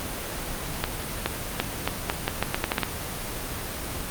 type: accelerating click train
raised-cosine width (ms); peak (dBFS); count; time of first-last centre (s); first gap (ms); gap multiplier
0.3; -6; 12; 0.84-2.833; 420; 0.81
effects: pink hiss -32 dBFS RMS until 4.1 s + Opus 32 kbps